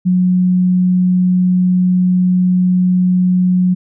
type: tone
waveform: sine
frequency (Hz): 182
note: F#3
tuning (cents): -28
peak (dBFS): -9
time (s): 0.05-3.75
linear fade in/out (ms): 20
effects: none